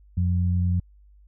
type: tone pair together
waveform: sine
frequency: 89.11 / 177.8 Hz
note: F2 / F3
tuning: +35 / +31 cents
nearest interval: octave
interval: 1196 cents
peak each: -20 / -27 dBFS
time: 0.17-0.8 s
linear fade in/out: 5 ms
effects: added 50 Hz sine -50 dBFS peak until 1.27 s